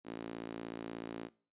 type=tone with high-pass filter; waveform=sawtooth; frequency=56.6 Hz; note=A1; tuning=50 cents sharp; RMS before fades=-44 dBFS; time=0.04-1.3 s; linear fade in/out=50 ms; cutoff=280 Hz; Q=2.2; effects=noise-tail reverb RT60 0.4 s tail -21 dB re dry + resampled to 8000 Hz